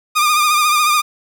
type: tone with vibrato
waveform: sawtooth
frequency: 1212 Hz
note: D#6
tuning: 46 cents flat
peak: -8 dBFS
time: 0.15-1.02 s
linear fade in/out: 20 ms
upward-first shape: triangle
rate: 14 Hz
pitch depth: 53 cents each way
effects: 8-bit